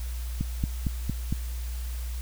click train, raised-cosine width 5 ms, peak -14 dBFS, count 5, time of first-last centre 0.41-1.325 s, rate 4.37 Hz, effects added 60 Hz sine -30 dBFS peak until 2.21 s + white hiss -46 dBFS RMS until 2.21 s

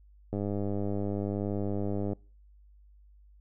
click train, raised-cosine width 2 ms, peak -20 dBFS, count 183, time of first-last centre 0.33-2.132 s, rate 101 Hz, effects noise-tail reverb RT60 0.4 s tail -26 dB re dry + added 50 Hz sine -54 dBFS peak until 3.4 s

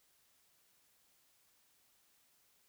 silence, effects white hiss -72 dBFS RMS until 2.68 s

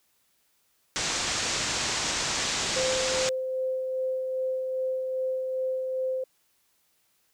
white low-pass noise, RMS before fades -29 dBFS, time 0.96-3.29 s, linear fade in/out 0 ms, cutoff 7600 Hz, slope 48 dB/octave
sine tone with tremolo, 519 Hz, C5, 14 cents flat, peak -25 dBFS, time 2.76-6.24 s, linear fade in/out 5 ms, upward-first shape sine, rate 2.5 Hz, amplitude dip 30%
effects white hiss -69 dBFS RMS until 7.33 s

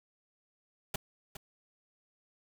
pink noise with echo, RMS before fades -34 dBFS, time 0.94-0.96 s, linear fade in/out 5 ms, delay 410 ms, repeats 1, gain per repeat -11 dB, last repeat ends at 1.37 s, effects none

